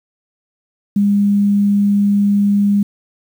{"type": "tone", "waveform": "sine", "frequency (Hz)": 202.6, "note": "G#3", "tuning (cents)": -43, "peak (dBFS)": -10, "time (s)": [0.96, 2.83], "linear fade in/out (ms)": 5, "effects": ["7-bit"]}